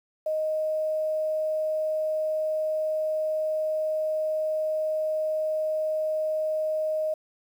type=tone with quantisation; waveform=sine; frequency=623 Hz; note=D#5; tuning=2 cents sharp; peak=-24 dBFS; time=0.26-7.14 s; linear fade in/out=5 ms; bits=9; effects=none